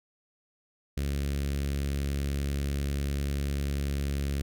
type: tone with notch filter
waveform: sawtooth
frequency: 70.2 Hz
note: C#2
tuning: 22 cents sharp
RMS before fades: -30 dBFS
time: 0.97-4.42 s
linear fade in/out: 5 ms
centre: 900 Hz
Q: 0.58
effects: none